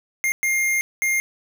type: tone bursts at uneven times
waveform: square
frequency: 2119 Hz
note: C7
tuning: 21 cents sharp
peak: -19 dBFS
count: 3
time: 0.24-0.32 / 0.43-0.81 / 1.02-1.2 s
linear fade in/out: 0 ms
effects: none